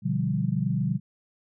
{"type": "chord", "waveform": "sine", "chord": "G dominant seventh", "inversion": "first", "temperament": "equal", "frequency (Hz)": [123.47, 146.83, 174.61, 196], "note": ["B2", "D3", "F3", "G3"], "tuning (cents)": [0, 0, 0, 0], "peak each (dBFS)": [-29, -28, -29, -29], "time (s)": [0.02, 1], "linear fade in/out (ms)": 50, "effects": []}